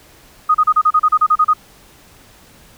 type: tone bursts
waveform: sine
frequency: 1244.5 Hz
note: D#6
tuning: in tune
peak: -8 dBFS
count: 12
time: 0.49-1.536 s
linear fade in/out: 10 ms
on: 56 ms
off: 34 ms
effects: pink hiss -46 dBFS RMS until 2.77 s